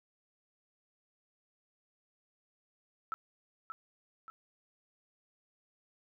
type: tone with echo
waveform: sine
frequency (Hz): 1318.5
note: E6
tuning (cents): 0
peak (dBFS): -33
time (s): 3.12-3.14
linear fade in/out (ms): 0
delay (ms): 580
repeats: 2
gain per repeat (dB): -6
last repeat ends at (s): 4.3
effects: none